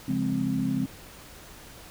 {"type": "chord", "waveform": "sine", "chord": "Db major seventh", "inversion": "none", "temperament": "equal", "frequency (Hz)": [138.59, 174.61, 207.7, 261.6], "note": ["Db3", "F3", "Ab3", "C4"], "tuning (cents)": [0, 0, 0, 0], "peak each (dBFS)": [-32, -32, -30, -27], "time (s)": [0.08, 0.86], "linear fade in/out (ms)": 5, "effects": ["pink hiss -47 dBFS RMS until 1.9 s"]}